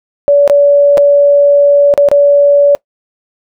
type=tone with dropouts; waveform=sine; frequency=572 Hz; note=D5; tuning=46 cents flat; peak=-3 dBFS; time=0.28-2.75 s; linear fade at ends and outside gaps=0 ms; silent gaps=0.477-0.498 / 0.973-0.979 / 1.939-1.977 / 2.087-2.115 s; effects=noise-tail reverb RT60 0.1 s tail -24 dB re dry